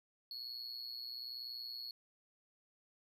triangle tone with amplitude modulation, 4358 Hz, C#8, 30 cents flat, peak -39 dBFS, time 0.31-1.91 s, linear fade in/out 2 ms, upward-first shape sine, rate 121 Hz, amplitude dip 70%, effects none

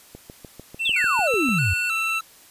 click train, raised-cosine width 2 ms, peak -25 dBFS, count 10, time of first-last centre 0.15-1.489 s, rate 6.72 Hz
triangle tone, 2691 Hz, E7, 35 cents sharp, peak -21 dBFS, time 0.79-2.2 s, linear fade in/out 20 ms
sine exponential sweep, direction down, 3761 to 80.4 Hz, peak -20 dBFS, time 0.85-1.74 s, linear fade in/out 10 ms
square tone with vibrato, 1389 Hz, F6, 10 cents flat, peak -28 dBFS, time 0.96-2.21 s, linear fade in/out 5 ms, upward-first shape square, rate 1.6 Hz, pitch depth 92 cents each way
effects white hiss -50 dBFS RMS until 2.5 s + resampled to 32000 Hz

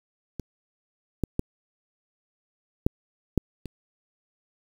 clicks, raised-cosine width 3 ms, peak -20 / -11 / -11 / -6 / -7 / -23 dBFS, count 6, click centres 0.397 / 1.237 / 1.394 / 2.865 / 3.377 / 3.657 s, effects 7-bit

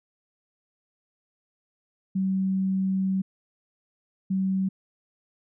sine tone bursts at uneven times, 190.6 Hz, G3, 48 cents flat, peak -22 dBFS, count 2, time 2.15-3.22 / 4.3-4.69 s, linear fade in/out 10 ms, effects none

